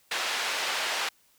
white band-pass noise, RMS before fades -30 dBFS, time 0.11-1.09 s, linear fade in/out 5 ms, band 590 to 3600 Hz, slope 12 dB/octave, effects white hiss -64 dBFS RMS until 1.38 s

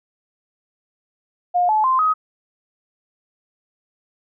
sine tone with pitch steps, 712 / 861.5 / 1042.4 / 1261.3 Hz, F5 / A5 / C6 / D#6, +33 / -37 / -7 / +23 cents, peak -14 dBFS, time 1.54-2.14 s, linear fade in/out 20 ms, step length 150 ms, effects none

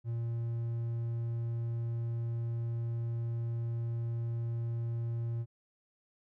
triangle tone, 116.54 Hz, A#2, in tune, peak -30 dBFS, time 0.04-5.46 s, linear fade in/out 50 ms, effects none

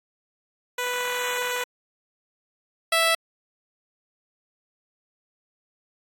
10% pulse tone pair in turn, 493.9 / 659.3 Hz, B4 / E5, 0 / 0 cents, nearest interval perfect fourth, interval 500 cents, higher second, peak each -17 / -10 dBFS, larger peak second, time 0.78-1.64 / 2.92-3.15 s, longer first, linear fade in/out 5 ms, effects AAC 48 kbps

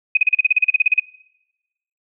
sine tone bursts, 2513 Hz, D#7, 17 cents sharp, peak -9 dBFS, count 15, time 0.15-0.998 s, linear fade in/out 5 ms, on 22 ms, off 37 ms, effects noise-tail reverb RT60 1.0 s tail -24 dB re dry

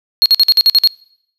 triangle tone bursts, 4290 Hz, C8, 42 cents sharp, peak -4 dBFS, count 8, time 0.22-0.874 s, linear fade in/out 0 ms, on 38 ms, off 50 ms, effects noise-tail reverb RT60 0.7 s tail -25 dB re dry

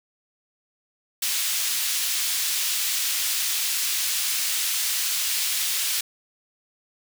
pink high-pass noise, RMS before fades -25 dBFS, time 1.22-6.01 s, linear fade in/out 5 ms, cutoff 3200 Hz, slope 12 dB/octave, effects none

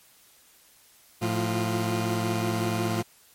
20% pulse tone cluster, 110.8 / 177.1 / 348.6 Hz, A2 / F3 / F4, +13 / +24 / -3 cents, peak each -22 / -27 / -26 dBFS, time 1.21-3.03 s, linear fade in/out 20 ms, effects white hiss -57 dBFS RMS until 3.34 s + MP3 64 kbps

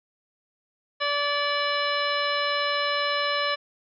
harmonic tone with a mistuned harmonic, 578 Hz, D5, 28 cents flat, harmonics 1 / 2 / 3 / 4 / 5 / 6 / 7 / 9, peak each -29 / -28 / -30 / -33 / -32 / -39 / -33 / -37 dBFS, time 1-3.56 s, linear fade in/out 20 ms, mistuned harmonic 5, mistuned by +31 cents, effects none

